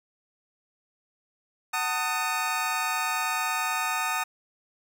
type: chord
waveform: 25% pulse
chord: D# diminished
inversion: first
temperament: just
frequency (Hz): 746.7 / 896 / 1244.5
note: F#5 / A5 / D#6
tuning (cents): +16 / +31 / 0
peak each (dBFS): -29 / -27 / -25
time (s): 1.73-4.24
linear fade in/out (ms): 10
effects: none